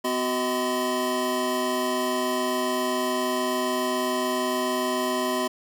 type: tone cluster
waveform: square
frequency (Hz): 252.6 / 372.6 / 630 / 1018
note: B3 / F#4 / D#5 / C6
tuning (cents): +39 / +12 / +21 / -48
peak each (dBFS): -30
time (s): 0.04-5.48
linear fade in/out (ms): 10
effects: none